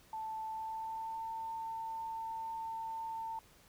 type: tone with pitch glide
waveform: sine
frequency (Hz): 880 to 899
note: A5 to A5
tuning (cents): 0 to +37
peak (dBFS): -38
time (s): 0.13-3.39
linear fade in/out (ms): 2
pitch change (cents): +37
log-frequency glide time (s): 0.46-1.25
effects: pink hiss -63 dBFS RMS until 3.68 s